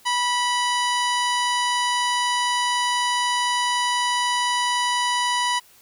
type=harmonic tone with a mistuned harmonic; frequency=977 Hz; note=B5; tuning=19 cents flat; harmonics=1 / 2 / 3 / 4 / 5 / 6 / 7 / 9 / 10; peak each=-22 / -27 / -27 / -32 / -33 / -37 / -36 / -38 / -37 dBFS; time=0.05-5.6 s; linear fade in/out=20 ms; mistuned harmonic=3; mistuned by=+27 cents; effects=white hiss -53 dBFS RMS until 5.81 s